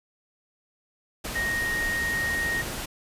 sine tone in noise, 1864.7 Hz, A#6, in tune, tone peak -25 dBFS, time 1.35-2.62 s, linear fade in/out 10 ms, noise pink, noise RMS -33 dBFS, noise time 1.24-2.86 s, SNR +5 dB, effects resampled to 32000 Hz

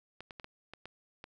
clicks, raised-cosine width 0.3 ms, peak -29 dBFS, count 7, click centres 0.206 / 0.308 / 0.398 / 0.444 / 0.736 / 0.856 / 1.241 s, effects none

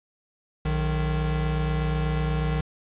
square tone pair together, 60.7 / 153.88 Hz, B1 / D#3, -29 / -19 cents, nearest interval octave + major third, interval 1610 cents, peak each -27 / -26 dBFS, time 0.65-2.61 s, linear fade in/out 5 ms, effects resampled to 8000 Hz + 9-bit

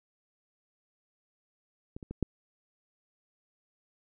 clicks, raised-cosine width 3 ms, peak -27 / -30 / -25 / -14 dBFS, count 4, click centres 1.965 / 2.028 / 2.11 / 2.227 s, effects none

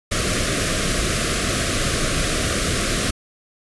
pink band-stop noise, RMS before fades -21 dBFS, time 0.11-3.11 s, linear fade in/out 10 ms, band 710 to 1100 Hz, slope 96 dB/octave, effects resampled to 24000 Hz

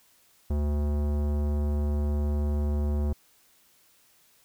sine tone with tanh clipping, 73.42 Hz, D2, in tune, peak -26 dBFS, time 0.5-3.13 s, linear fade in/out 5 ms, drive 18 dB, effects white hiss -62 dBFS RMS until 4.44 s

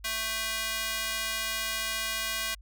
square tone with high-pass filter, 221.3 Hz, A3, 10 cents sharp, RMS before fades -32 dBFS, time 0.04-2.55 s, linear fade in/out 10 ms, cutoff 1900 Hz, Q 0.79, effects added 50 Hz sine -47 dBFS peak until 2.61 s

